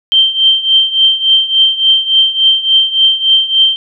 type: tone with tremolo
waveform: sine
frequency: 3136 Hz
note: G7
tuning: in tune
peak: -3 dBFS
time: 0.12-3.76 s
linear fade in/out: 0 ms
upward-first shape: triangle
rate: 3.5 Hz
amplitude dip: 85%
effects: none